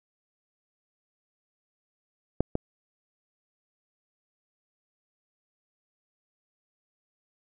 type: clicks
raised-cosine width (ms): 2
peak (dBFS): -9 / -13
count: 2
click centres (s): 2.406 / 2.554
effects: none